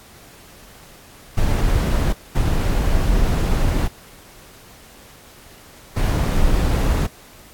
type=noise bursts at uneven times; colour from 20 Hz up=brown; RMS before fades=-17 dBFS; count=3; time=1.37-2.13 / 2.35-3.88 / 5.96-7.07 s; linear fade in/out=10 ms; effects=pink hiss -45 dBFS RMS until 7.53 s + AAC 64 kbps